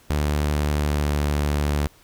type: tone with pitch glide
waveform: sawtooth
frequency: 74.1 to 73.29 Hz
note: D2 to D2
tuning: +16 to -3 cents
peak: -16 dBFS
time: 0.1-1.87 s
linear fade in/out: 0 ms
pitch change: -19 cents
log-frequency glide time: 0.83-1.11 s
effects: pink hiss -54 dBFS RMS until 2.03 s